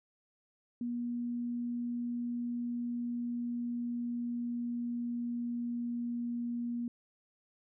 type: tone with pitch glide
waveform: sine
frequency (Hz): 240 to 238.3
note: B3 to A#3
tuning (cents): -49 to +38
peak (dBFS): -33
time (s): 0.81-6.88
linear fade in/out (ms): 2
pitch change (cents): -13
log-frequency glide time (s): 2.38-6.41
effects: none